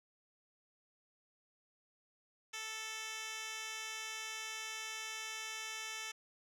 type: tone with band-pass filter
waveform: 10% pulse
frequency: 440 Hz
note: A4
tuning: in tune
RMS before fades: -44 dBFS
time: 2.53-6.12 s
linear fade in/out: 10 ms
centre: 4500 Hz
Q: 1.2
effects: none

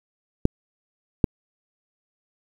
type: clicks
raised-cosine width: 3 ms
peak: -3 dBFS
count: 2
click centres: 0.454 / 1.242 s
effects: 7-bit

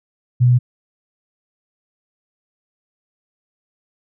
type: tone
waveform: sine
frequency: 123.47 Hz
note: B2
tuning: in tune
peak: -9 dBFS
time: 0.4-0.59 s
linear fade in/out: 20 ms
effects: none

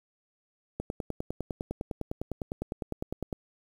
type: click train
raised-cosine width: 2 ms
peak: -19 dBFS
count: 26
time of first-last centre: 0.8-3.328 s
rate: 9.89 Hz
effects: 8-bit

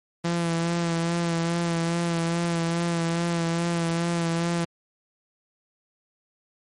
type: tone with vibrato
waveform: sawtooth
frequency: 168.8 Hz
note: E3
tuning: 41 cents sharp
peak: -19 dBFS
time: 0.24-4.65 s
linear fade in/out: 10 ms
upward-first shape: sine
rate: 2.4 Hz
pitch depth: 26 cents each way
effects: MP3 48 kbps

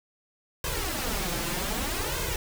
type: noise with flanger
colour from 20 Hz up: pink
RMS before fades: -30 dBFS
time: 0.64-2.36 s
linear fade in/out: 2 ms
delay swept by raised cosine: 1.9 to 5.9 ms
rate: 0.64 Hz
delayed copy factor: +0.95
effects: none

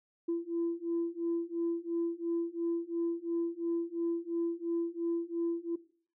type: beating tone pair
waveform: sine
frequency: 336.1 / 339 Hz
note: E4 / E4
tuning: +34 / +49 cents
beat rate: 2.9 Hz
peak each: -33 / -33 dBFS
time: 0.28-5.76 s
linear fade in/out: 10 ms
effects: noise-tail reverb RT60 0.5 s tail -18 dB re dry + tanh soft clip ceiling -25 dBFS

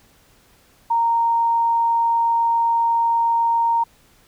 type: tone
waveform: sine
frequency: 927 Hz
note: A#5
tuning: 10 cents flat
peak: -15 dBFS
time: 0.9-3.84 s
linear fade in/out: 10 ms
effects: pink hiss -55 dBFS RMS until 4.27 s

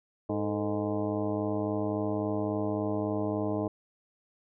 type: harmonic tone with a mistuned harmonic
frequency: 103.6 Hz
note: G#2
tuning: 4 cents flat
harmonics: 1 / 2 / 3 / 4 / 5 / 6 / 7 / 8 / 9 / 10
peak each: -36 / -36 / -32 / -35 / -45 / -35 / -44 / -42 / -48 / -45 dBFS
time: 0.29-3.68 s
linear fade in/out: 5 ms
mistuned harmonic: 4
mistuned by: +94 cents
effects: none

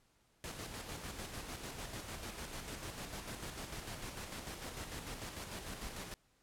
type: noise with tremolo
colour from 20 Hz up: pink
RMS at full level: -44 dBFS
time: 0.44-6.14 s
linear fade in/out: 0 ms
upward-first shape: square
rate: 6.7 Hz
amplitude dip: 40%
effects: pink hiss -73 dBFS RMS until 6.42 s + low-pass 12000 Hz 12 dB/octave

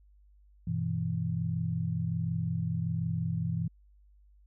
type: chord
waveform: sine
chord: E minor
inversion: first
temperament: equal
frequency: 98 / 123.47 / 164.81 Hz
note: G2 / B2 / E3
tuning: 0 / 0 / 0 cents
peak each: -35 / -34 / -31 dBFS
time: 0.67-3.68 s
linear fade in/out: 5 ms
effects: added 50 Hz sine -57 dBFS peak until 4.46 s

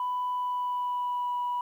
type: tone with pitch glide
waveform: sine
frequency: 994 to 978.6 Hz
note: B5 to B5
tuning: +11 to -16 cents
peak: -26 dBFS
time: 0-1.61 s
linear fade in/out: 2 ms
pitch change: -27 cents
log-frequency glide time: 0.3-1.4 s
effects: tanh soft clip ceiling -24 dBFS + 10-bit

